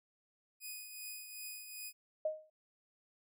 5% pulse tone with tremolo, 2488 Hz, D#7, 1 cent flat, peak -33 dBFS, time 0.6-1.93 s, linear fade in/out 50 ms, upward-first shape triangle, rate 2.6 Hz, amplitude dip 55%
sine tone with exponential decay, 622.3 Hz, D#5, in tune, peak -29 dBFS, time 2.25-2.5 s, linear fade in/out 5 ms, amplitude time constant 53 ms
effects none

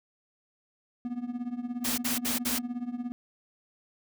triangle tone with tremolo, 243.2 Hz, B3, 26 cents flat, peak -26 dBFS, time 1.05-3.12 s, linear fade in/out 0 ms, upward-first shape triangle, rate 17 Hz, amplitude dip 90%
white noise bursts, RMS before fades -30 dBFS, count 4, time 1.84-2.589 s, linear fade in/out 10 ms, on 140 ms, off 63 ms
effects none

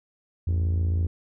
sine tone, 85.3 Hz, F2, 40 cents flat, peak -21 dBFS, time 0.47-1.07 s, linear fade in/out 5 ms
click train, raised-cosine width 3 ms, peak -25 dBFS, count 33, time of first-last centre 0.49-1.065 s, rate 55.7 Hz
effects none

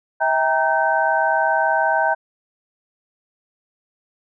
sine tone cluster, 646 / 793 / 932 / 1541 Hz, E5 / G5 / A#5 / G6, -35 / +20 / -1 / -30 cents, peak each -21 dBFS, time 0.2-2.15 s, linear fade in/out 20 ms, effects none

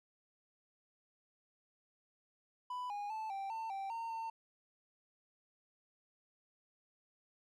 triangle tone with pitch steps, 994 / 820 / 876 / 783 / 897 / 781 / 915 / 904 Hz, B5 / G#5 / A5 / G5 / A5 / G5 / A#5 / A5, +11 / -22 / -8 / -2 / +33 / -7 / -32 / +47 cents, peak -37 dBFS, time 2.7-4.3 s, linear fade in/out 5 ms, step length 200 ms, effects none

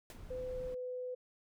pink noise with exponential decay, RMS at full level -47 dBFS, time 0.1-0.24 s, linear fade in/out 1 ms, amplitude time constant 29 ms
brown noise, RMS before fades -48 dBFS, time 0.14-0.75 s, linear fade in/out 10 ms
sine tone with pitch glide, 507 to 501.8 Hz, B4 to B4, +45 to +28 cents, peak -38 dBFS, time 0.3-1.15 s, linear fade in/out 10 ms, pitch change -17 cents, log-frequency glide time 0.67-0.77 s
effects none

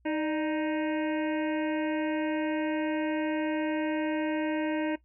harmonic tone with a mistuned harmonic, 311.6 Hz, D#4, 3 cents sharp, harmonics 1 / 2 / 3 / 5 / 6 / 7 / 8 / 9, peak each -28 / -34 / -38 / -42 / -44 / -45 / -46 / -47 dBFS, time 0.05-4.96 s, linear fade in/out 10 ms, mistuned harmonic 2, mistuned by -60 cents, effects noise-tail reverb RT60 0.1 s tail -17 dB re dry + added 60 Hz sine -62 dBFS peak until 5.04 s

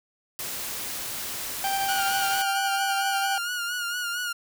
white noise, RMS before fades -33 dBFS, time 0.39-2.42 s, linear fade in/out 0 ms
40% pulse tone with tremolo, 784 Hz, G5, in tune, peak -23 dBFS, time 1.64-3.38 s, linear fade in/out 2 ms, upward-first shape sine, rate 12 Hz, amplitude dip 25%
sawtooth tone with vibrato, 1432 Hz, F6, 43 cents sharp, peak -24 dBFS, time 1.88-4.33 s, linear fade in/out 10 ms, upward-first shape sine, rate 4.4 Hz, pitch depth 48 cents each way
effects none

